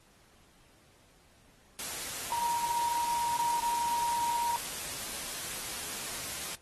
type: tone in noise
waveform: sine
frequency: 945 Hz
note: A#5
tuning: 23 cents sharp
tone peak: -28 dBFS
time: 2.32-4.56 s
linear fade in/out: 0 ms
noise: white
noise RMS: -38 dBFS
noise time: 1.79-6.55 s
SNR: +7 dB
effects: pink hiss -63 dBFS RMS until 6.61 s + AAC 32 kbps